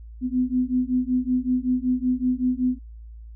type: beating tone pair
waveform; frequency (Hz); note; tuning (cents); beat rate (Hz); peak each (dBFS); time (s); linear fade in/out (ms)
sine; 249.8 / 255.1; B3 / C4; +20 / -44; 5.3; -23; 0.21-2.79; 50
effects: added 56 Hz sine -38 dBFS peak until 3.35 s